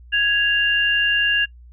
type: tone pair together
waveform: sine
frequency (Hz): 1661.2 / 2792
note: G#6 / F7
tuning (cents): 0 / -1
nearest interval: major sixth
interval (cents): 899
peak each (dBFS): -18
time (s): 0.12-1.46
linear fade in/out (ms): 20
effects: noise-tail reverb RT60 0.1 s tail -25 dB re dry + added 60 Hz sine -41 dBFS peak until 1.72 s